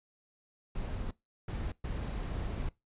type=noise bursts at uneven times; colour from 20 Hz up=brown; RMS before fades=-36 dBFS; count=3; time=0.75-1.11 / 1.48-1.72 / 1.84-2.69 s; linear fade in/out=5 ms; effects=noise-tail reverb RT60 0.2 s tail -21 dB re dry + resampled to 8000 Hz